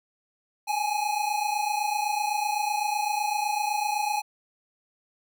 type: tone pair together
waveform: square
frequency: 820 / 847.9 Hz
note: G#5 / G#5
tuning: -22 / +36 cents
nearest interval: minor second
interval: 58 cents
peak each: -29 / -28 dBFS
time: 0.67-4.22 s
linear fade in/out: 20 ms
effects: none